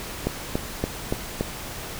click train, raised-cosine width 2 ms, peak -9 dBFS, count 5, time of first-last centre 0.27-1.41 s, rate 3.51 Hz, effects pink hiss -35 dBFS RMS until 1.99 s

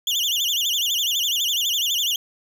35% pulse tone with vibrato, 3179 Hz, G7, 24 cents sharp, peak -18 dBFS, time 0.07-2.16 s, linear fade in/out 2 ms, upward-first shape sine, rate 12 Hz, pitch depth 210 cents each way, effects none

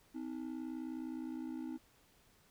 triangle ring-modulated tone, 286.4 Hz, D4, 43 cents flat, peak -35 dBFS, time 0.14-1.78 s, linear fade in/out 20 ms, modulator 29.8 Hz, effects pink hiss -68 dBFS RMS until 2.5 s

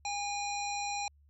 harmonic tone, 815 Hz, G#5, 33 cents flat, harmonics 1 / 3 / 5 / 7 / 9, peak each -35 / -40 / -42 / -43 / -45 dBFS, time 0.05-1.08 s, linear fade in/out 2 ms, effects added 72 Hz sine -60 dBFS peak until 1.29 s

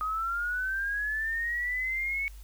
sine linear sweep, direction up, 1244.5 to 2224 Hz, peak -28 dBFS, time 0.01-2.28 s, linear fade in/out 0 ms, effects added 50 Hz sine -43 dBFS peak until 2.43 s + white hiss -58 dBFS RMS until 2.43 s

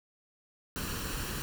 pink noise with comb filter, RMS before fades -36 dBFS, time 0.76-1.42 s, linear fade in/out 0 ms, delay 0.7 ms, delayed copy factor +0.55, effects none

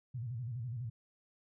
sine tone with vibrato, 119.8 Hz, A#2, 48 cents sharp, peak -37 dBFS, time 0.14-0.9 s, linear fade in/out 10 ms, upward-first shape square, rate 12 Hz, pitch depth 120 cents each way, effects none

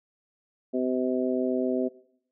harmonic tone, 127.8 Hz, C3, 40 cents flat, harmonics 2 / 3 / 4 / 5, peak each -27 / -29 / -33 / -32 dBFS, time 0.73-1.89 s, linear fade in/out 20 ms, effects noise-tail reverb RT60 0.7 s tail -19 dB re dry

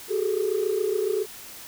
sine tone cluster, 376.5 / 410.6 / 437.9 Hz, F#4 / G#4 / A4, +30 / -20 / -8 cents, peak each -26 dBFS, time 0.08-1.26 s, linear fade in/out 50 ms, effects tanh soft clip ceiling -15 dBFS + white hiss -42 dBFS RMS until 1.67 s

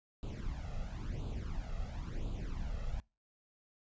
brown noise with flanger, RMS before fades -39 dBFS, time 0.23-3 s, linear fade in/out 0 ms, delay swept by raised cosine 0.26 to 1.56 ms, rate 0.97 Hz, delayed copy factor +0.8, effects noise-tail reverb RT60 0.3 s tail -26 dB re dry + resampled to 16000 Hz

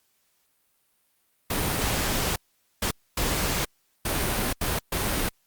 pink noise bursts at uneven times, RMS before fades -26 dBFS, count 6, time 1.5-2.36 / 2.82-2.91 / 3.17-3.65 / 4.05-4.53 / 4.61-4.79 / 4.92-5.29 s, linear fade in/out 5 ms, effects white hiss -69 dBFS RMS until 5.46 s + Opus 48 kbps

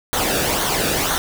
pink noise with flanger, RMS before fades -20 dBFS, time 0.13-1.18 s, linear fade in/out 0 ms, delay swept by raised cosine 0.39 to 0.99 ms, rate 2 Hz, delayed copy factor -0.6, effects none

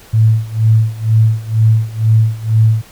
sine tone with tremolo, 110.8 Hz, A2, 13 cents sharp, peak -5 dBFS, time 0.13-2.82 s, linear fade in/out 10 ms, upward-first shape sine, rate 2.1 Hz, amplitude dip 90%, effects pink hiss -41 dBFS RMS until 2.91 s

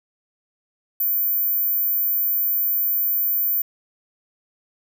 sine tone, 14310 Hz, A9, 28 cents sharp, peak -18 dBFS, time 1-3.62 s, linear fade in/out 5 ms, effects 8-bit

